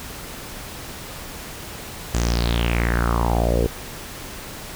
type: tone with low-pass filter sweep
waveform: sawtooth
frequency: 58.27 Hz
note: A#1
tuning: in tune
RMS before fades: -20 dBFS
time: 2.14-3.67 s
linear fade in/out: 5 ms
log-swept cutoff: 7500 to 430 Hz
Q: 5.1
effects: pink hiss -35 dBFS RMS until 4.75 s